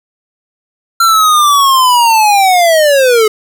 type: linear sweep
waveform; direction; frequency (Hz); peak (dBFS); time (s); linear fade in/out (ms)
square; down; 1369 to 420.8; -6; 1-3.28; 5
effects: none

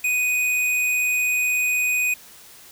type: tone with hard clipping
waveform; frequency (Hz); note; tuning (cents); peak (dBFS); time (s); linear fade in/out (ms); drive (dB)
triangle; 2489; D#7; 0; -20; 0.04-2.14; 5; 18
effects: white hiss -46 dBFS RMS until 2.71 s

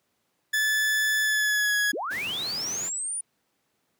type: tone with pitch glide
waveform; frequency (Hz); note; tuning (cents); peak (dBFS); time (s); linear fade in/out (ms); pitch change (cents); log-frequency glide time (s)
40% pulse; 1735 to 1672; A6 to G#6; -25 to +11; -21; 0.53-1.92; 10; -64; 1.22-1.76
type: linear sweep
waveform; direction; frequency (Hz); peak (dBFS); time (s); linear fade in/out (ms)
sine; up; 230 to 9690; -28; 1.93-3.21; 5
type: noise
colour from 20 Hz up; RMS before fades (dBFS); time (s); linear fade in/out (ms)
pink; -39; 2.1-2.9; 20
effects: pink hiss -73 dBFS RMS until 3.99 s + high-pass 150 Hz 12 dB/octave

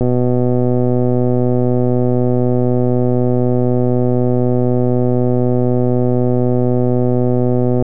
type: click train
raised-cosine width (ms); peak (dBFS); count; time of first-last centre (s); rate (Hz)
2; -3; 970; 0.01-7.825; 124
effects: none

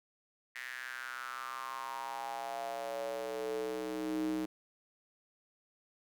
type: tone with high-pass filter sweep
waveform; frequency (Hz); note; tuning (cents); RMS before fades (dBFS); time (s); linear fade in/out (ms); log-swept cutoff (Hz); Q
square; 62.8; B1; +30; -39; 0.55-4.46; 10; 1900 to 280; 5.9
effects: none

